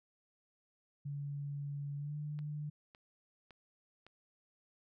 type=tone with pitch glide; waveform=sine; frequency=142.8 to 148.95 Hz; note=D3 to D3; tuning=-48 to +25 cents; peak=-38 dBFS; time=1.05-2.7 s; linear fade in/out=10 ms; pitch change=+73 cents; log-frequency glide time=1.97-2.15 s
type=click train; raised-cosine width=0.3 ms; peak=-40 dBFS; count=4; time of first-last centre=2.39-4.066 s; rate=1.79 Hz
effects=none